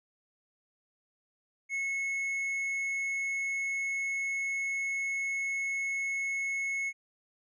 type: tone with tanh clipping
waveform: sine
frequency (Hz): 2188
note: C#7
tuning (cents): -23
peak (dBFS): -31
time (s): 1.69-6.93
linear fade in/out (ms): 50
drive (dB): 5
effects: none